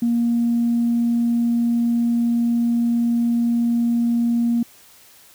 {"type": "tone", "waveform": "sine", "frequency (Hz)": 235.4, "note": "A#3", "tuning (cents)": 17, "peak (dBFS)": -15, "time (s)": [0.02, 4.63], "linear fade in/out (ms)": 5, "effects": ["tanh soft clip ceiling -11 dBFS", "white hiss -49 dBFS RMS until 5.34 s"]}